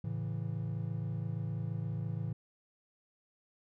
triangle chord, A major, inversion none, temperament equal, 110 / 138.59 / 164.81 Hz, A2 / C#3 / E3, 0 / 0 / 0 cents, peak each -35 / -38 / -37 dBFS, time 0.04-2.33 s, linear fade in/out 5 ms, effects none

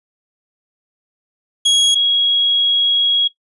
40% pulse / sine tone pair in turn, 3311 / 3311 Hz, G#7 / G#7, -6 / -6 cents, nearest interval unison, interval 0 cents, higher neither, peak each -9 / -11 dBFS, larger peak first, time 1.65-1.95 / 1.95-3.28 s, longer second, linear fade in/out 10 ms, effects noise-tail reverb RT60 0.1 s tail -17 dB re dry + resampled to 24000 Hz

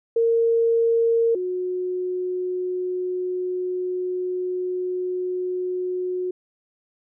sine tone pair in turn, 460.2 / 364.5 Hz, A#4 / F#4, -22 / -26 cents, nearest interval major third, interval 404 cents, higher first, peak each -16 / -23 dBFS, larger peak first, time 0.16-1.35 / 1.35-6.31 s, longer second, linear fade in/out 5 ms, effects none

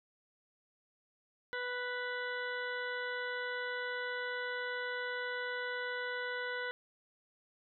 harmonic tone, 493.9 Hz, B4, in tune, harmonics 1 / 2 / 3 / 4 / 6 / 7 / 8, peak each -41 / -46 / -39 / -43 / -52 / -52 / -53 dBFS, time 1.53-6.71 s, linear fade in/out 0 ms, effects none

